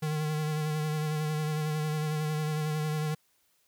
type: tone with vibrato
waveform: square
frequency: 153.4 Hz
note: D#3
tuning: 24 cents flat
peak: -29 dBFS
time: 0.02-3.15 s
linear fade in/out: 10 ms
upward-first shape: sine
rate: 11 Hz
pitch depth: 28 cents each way
effects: white hiss -70 dBFS RMS until 3.67 s